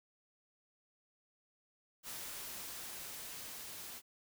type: noise with level ramp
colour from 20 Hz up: white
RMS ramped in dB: -45 to -48 dBFS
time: 2.03-4.02 s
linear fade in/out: 50 ms
effects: none